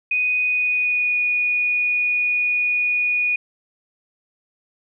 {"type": "tone with pitch glide", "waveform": "sine", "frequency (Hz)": [2489, 2460], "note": ["D#7", "D#7"], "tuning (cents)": [0, -20], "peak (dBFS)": -17, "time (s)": [0.11, 3.36], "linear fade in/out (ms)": 5, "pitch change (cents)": -20, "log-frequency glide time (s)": [0.42, 1.18], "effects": []}